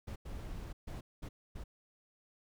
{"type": "noise bursts at uneven times", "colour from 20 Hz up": "brown", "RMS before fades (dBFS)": -43, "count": 5, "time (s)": [[0.07, 0.16], [0.25, 0.73], [0.87, 1.01], [1.22, 1.29], [1.55, 1.64]], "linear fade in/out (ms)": 10, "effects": []}